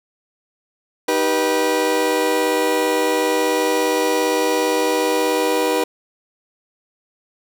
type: chord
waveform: 30% pulse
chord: Eb augmented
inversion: none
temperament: just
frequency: 311.1 / 388.9 / 486.1 Hz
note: Eb4 / G4 / B4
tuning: 0 / -14 / -28 cents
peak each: -20 / -20 / -16 dBFS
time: 1.08-5.84 s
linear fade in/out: 5 ms
effects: none

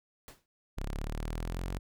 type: noise with exponential decay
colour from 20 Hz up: pink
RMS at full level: -46 dBFS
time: 0.28-0.46 s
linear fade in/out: 0 ms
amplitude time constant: 39 ms
type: exponential sweep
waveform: sawtooth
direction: up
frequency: 33.31 to 46.83 Hz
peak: -30 dBFS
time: 0.77-1.79 s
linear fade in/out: 10 ms
effects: none

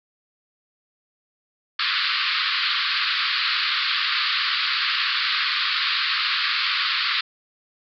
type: band-pass noise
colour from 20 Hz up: white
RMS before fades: -23 dBFS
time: 1.79-7.21 s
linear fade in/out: 5 ms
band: 1100 to 4700 Hz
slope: 96 dB/octave
effects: none

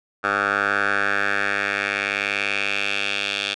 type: tone with band-pass filter sweep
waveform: 10% pulse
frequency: 100.6 Hz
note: G2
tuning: 45 cents sharp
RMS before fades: -23 dBFS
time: 0.23-3.55 s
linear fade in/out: 20 ms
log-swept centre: 1300 to 3200 Hz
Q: 3.1
effects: resampled to 24000 Hz

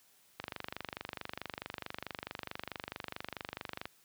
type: click train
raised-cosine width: 0.3 ms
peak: -22 dBFS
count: 86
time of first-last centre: 0.4-3.855 s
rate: 24.6 Hz
effects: white hiss -66 dBFS RMS until 4.04 s + high-pass 60 Hz 12 dB/octave

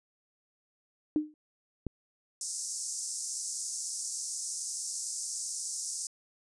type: tone with exponential decay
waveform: sine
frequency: 304.1 Hz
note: D#4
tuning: 40 cents flat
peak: -21 dBFS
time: 1.16-1.34 s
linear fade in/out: 1 ms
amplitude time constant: 39 ms
type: click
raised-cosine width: 3 ms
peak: -21 dBFS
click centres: 1.867 s
type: band-pass noise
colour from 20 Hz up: white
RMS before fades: -37 dBFS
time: 2.41-6.07 s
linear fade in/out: 2 ms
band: 5300 to 9300 Hz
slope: 48 dB/octave
effects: resampled to 24000 Hz

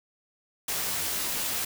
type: noise with comb filter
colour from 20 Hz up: white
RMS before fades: -30 dBFS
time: 0.68-1.65 s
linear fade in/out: 5 ms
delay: 16 ms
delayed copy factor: -0.65
effects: none

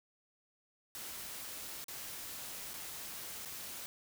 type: noise with dropouts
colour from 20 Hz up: white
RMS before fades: -45 dBFS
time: 0.95-3.86 s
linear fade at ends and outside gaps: 0 ms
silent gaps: 1.842-1.883 / 2.734-2.739 / 3.45-3.457 s
effects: none

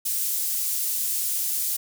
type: high-pass noise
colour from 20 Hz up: pink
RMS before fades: -26 dBFS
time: 0.05-1.77 s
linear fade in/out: 10 ms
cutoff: 9600 Hz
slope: 12 dB/octave
effects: none

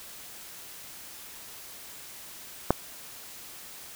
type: click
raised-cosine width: 1 ms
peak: -5 dBFS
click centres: 2.706 s
effects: white hiss -45 dBFS RMS until 3.95 s

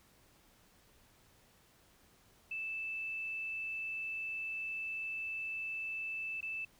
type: tone with dropouts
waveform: sine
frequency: 2637 Hz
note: E7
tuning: in tune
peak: -37 dBFS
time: 2.51-6.65 s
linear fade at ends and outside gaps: 5 ms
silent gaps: 6.408-6.427 s
effects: pink hiss -66 dBFS RMS until 6.79 s

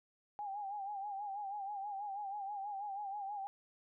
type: tone with vibrato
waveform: sine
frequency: 806 Hz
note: G5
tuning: 48 cents sharp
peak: -39 dBFS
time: 0.39-3.47 s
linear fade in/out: 0 ms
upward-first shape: sine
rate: 6.2 Hz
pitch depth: 73 cents each way
effects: none

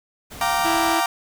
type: noise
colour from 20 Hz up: pink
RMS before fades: -38 dBFS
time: 0.3-0.96 s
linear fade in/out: 20 ms
type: chord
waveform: 35% pulse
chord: G minor seventh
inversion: third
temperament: equal with one note detuned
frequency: 698.5 / 773.2 / 932.3 / 1174.7 Hz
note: F5 / G5 / Bb5 / D6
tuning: 0 / -24 / 0 / 0 cents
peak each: -23 dBFS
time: 0.41-1.06 s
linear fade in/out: 2 ms
type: tone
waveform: sawtooth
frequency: 329.6 Hz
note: E4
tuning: in tune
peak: -19 dBFS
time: 0.64-1.01 s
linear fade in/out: 20 ms
effects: none

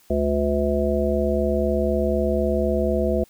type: harmonic tone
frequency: 72 Hz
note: D2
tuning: 34 cents flat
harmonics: 1 / 3 / 5 / 7 / 9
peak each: -25 / -25 / -25 / -25 / -25 dBFS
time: 0.1-3.24 s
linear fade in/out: 5 ms
effects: white hiss -56 dBFS RMS until 3.29 s

